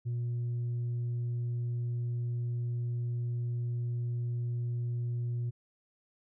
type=tone with tanh clipping; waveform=sine; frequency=120 Hz; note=B2; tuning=49 cents flat; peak=-31 dBFS; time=0.05-5.51 s; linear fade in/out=20 ms; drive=1 dB; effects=none